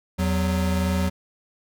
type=tone pair together; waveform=square; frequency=82.6 / 185.43 Hz; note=E2 / F#3; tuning=+4 / +4 cents; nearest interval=octave + major second; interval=1400 cents; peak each=-24 / -24 dBFS; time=0.18-1.1 s; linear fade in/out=20 ms; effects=none